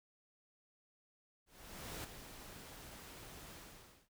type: noise with ADSR envelope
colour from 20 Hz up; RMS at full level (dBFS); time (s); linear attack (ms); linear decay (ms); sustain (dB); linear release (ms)
pink; -45; 1.46-4.09; 580; 9; -8; 540
effects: none